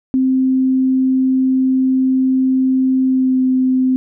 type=tone with pitch glide; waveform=sine; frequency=261 to 258.2 Hz; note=C4 to C4; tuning=-4 to -23 cents; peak=-11 dBFS; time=0.14-3.96 s; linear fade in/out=0 ms; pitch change=-19 cents; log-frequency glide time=3.05-3.4 s; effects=none